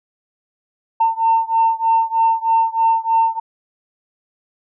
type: beating tone pair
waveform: sine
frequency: 903 / 906.2 Hz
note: A5 / A#5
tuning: +45 / -49 cents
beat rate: 3.2 Hz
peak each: -15 / -16 dBFS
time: 1-3.4 s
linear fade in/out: 10 ms
effects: tanh soft clip ceiling -6 dBFS